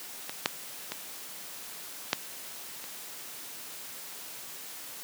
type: clicks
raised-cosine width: 0.2 ms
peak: -17 / -6 / -15 / -6 / -24 dBFS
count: 5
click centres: 0.295 / 0.459 / 0.92 / 2.131 / 2.841 s
effects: white hiss -43 dBFS RMS until 5.03 s + high-pass 150 Hz 12 dB/octave